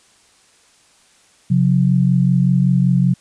sine tone pair together, 134.7 / 179.95 Hz, C#3 / F#3, -49 / -48 cents, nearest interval perfect fourth, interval 501 cents, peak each -14 dBFS, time 1.5-3.14 s, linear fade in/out 10 ms, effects white hiss -53 dBFS RMS until 3.2 s + resampled to 22050 Hz

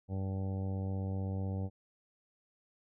harmonic tone, 95.9 Hz, G2, 37 cents flat, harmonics 1 / 2 / 3 / 4 / 5 / 6 / 7 / 8 / 9, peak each -34 / -40 / -47 / -53 / -48 / -51 / -59 / -53 / -60 dBFS, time 0.08-1.7 s, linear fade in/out 50 ms, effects none

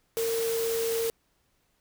sine tone in noise, 456.9 Hz, A#4, 35 cents flat, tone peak -26 dBFS, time 0.17-1.1 s, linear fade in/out 0 ms, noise white, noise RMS -35 dBFS, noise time 0.17-1.1 s, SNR +6 dB, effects pink hiss -71 dBFS RMS until 1.8 s

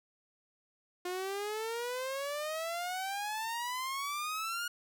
sawtooth exponential sweep, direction up, 355 to 1443 Hz, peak -31 dBFS, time 1.05-4.68 s, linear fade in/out 5 ms, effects none

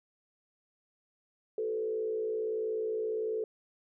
sine tone with frequency modulation, 438.5 Hz, A4, 6 cents flat, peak -30 dBFS, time 1.58-3.44 s, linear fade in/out 2 ms, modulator 58.6 Hz, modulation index 0.68, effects none

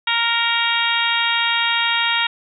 harmonic tone with a mistuned harmonic, 466.2 Hz, A#4, in tune, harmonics 2 / 3 / 4 / 5 / 6 / 7 / 8, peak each -24 / -24 / -24 / -24 / -24 / -24 / -24 dBFS, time 0.07-2.27 s, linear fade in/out 5 ms, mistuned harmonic 5, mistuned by -15 cents, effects none

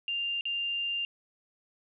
sine tone with dropouts, 2794 Hz, F7, in tune, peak -29 dBFS, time 0.08-1.05 s, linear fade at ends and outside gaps 1 ms, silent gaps 0.41-0.454 s, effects none

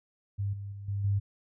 sine tone with level steps, 100 Hz, G2, 35 cents sharp, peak -28 / -36 / -39 / -29 / -24 dBFS, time 0.38-1.2 s, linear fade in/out 20 ms, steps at 0.53 / 0.72 / 0.88 / 1.04 s, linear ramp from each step 5 ms, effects none

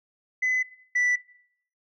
sine tone pair in turn, 2017 / 1972.1 Hz, B6 / B6, +36 / -3 cents, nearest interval unison, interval 39 cents, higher first, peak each -20 / -18 dBFS, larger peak second, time 0.42-0.63 / 0.95-1.16 s, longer neither, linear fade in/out 10 ms, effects noise-tail reverb RT60 0.6 s tail -18 dB re dry + tanh soft clip ceiling -19 dBFS

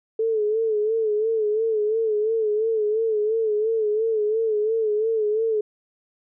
sine tone with vibrato, 435.4 Hz, A4, 18 cents flat, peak -19 dBFS, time 0.19-5.61 s, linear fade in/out 5 ms, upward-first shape sine, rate 2.9 Hz, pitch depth 71 cents each way, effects none

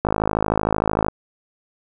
click train, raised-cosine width 1 ms, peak -4 dBFS, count 56, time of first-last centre 0.05-1.084 s, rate 53.2 Hz, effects none

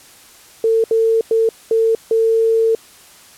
sine tone bursts at uneven times, 449.9 Hz, A4, 39 cents sharp, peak -11 dBFS, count 5, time 0.64-0.84 / 0.91-1.21 / 1.31-1.49 / 1.71-1.95 / 2.11-2.75 s, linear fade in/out 2 ms, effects white hiss -44 dBFS RMS until 3.37 s + low-pass 12000 Hz 12 dB/octave

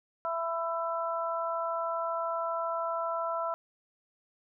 harmonic tone, 332.7 Hz, E4, 16 cents sharp, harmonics 2 / 3 / 4, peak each -33 / -35 / -34 dBFS, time 0.25-3.54 s, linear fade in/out 0 ms, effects none

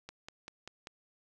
click train, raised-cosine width 0.2 ms, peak -27 dBFS, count 5, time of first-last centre 0.09-0.871 s, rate 5.12 Hz, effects none

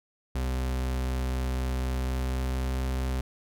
40% pulse tone with pitch glide, 64 to 64.59 Hz, C2 to C2, -38 to -22 cents, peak -26 dBFS, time 0.35-3.21 s, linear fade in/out 5 ms, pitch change +16 cents, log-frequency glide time 1.92-2.76 s, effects none

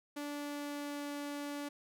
sawtooth tone with pitch glide, 290.7 to 288.5 Hz, D4 to D4, -18 to -31 cents, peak -35 dBFS, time 0.16-1.69 s, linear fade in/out 10 ms, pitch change -13 cents, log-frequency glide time 0.29-1.1 s, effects none

